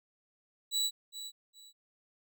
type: tone with echo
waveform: 30% pulse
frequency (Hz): 3934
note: B7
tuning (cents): -7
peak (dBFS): -26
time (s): 0.71-0.91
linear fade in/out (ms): 50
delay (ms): 410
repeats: 2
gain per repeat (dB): -12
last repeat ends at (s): 1.73
effects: none